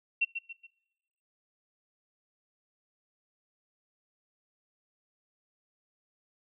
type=tone with echo; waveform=sine; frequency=2721 Hz; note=F7; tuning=46 cents flat; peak=-23 dBFS; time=0.21-0.25 s; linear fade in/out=10 ms; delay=140 ms; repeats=3; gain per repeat=-8 dB; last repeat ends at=0.67 s; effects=noise-tail reverb RT60 1.0 s tail -24 dB re dry